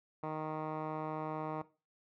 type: tone with low-pass filter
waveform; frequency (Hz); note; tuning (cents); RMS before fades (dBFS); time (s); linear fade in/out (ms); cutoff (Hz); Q
10% pulse; 155.56; D#3; 0; -39; 0.23-1.62; 5; 1200; 1.8
effects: noise-tail reverb RT60 0.3 s tail -17 dB re dry